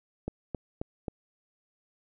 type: click train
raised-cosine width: 2 ms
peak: -19 dBFS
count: 4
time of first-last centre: 0.28-1.082 s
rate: 3.74 Hz
effects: none